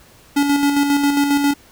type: tone with tremolo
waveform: square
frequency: 284.7 Hz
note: C#4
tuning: 46 cents sharp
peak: -13 dBFS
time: 0.36-1.54 s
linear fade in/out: 10 ms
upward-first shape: square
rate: 7.4 Hz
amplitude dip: 40%
effects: pink hiss -48 dBFS RMS until 1.71 s